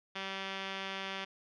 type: tone with low-pass filter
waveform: 5% pulse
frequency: 193.2 Hz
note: G3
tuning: 25 cents flat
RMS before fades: -40 dBFS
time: 0.15-1.25 s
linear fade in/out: 10 ms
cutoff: 3600 Hz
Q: 9.3
effects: none